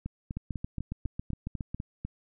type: two click trains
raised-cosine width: 5 ms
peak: -21 / -22 dBFS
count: 11 / 9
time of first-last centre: 0.37-1.746 / 0.06-2.05 s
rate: 7.27 / 4.02 Hz
effects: none